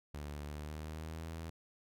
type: tone with pitch glide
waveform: sawtooth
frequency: 73.42 to 81.46 Hz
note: D2 to E2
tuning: 0 to -20 cents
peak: -38 dBFS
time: 0.14-1.5 s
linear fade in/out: 5 ms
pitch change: +180 cents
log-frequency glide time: 0.44-1.25 s
effects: none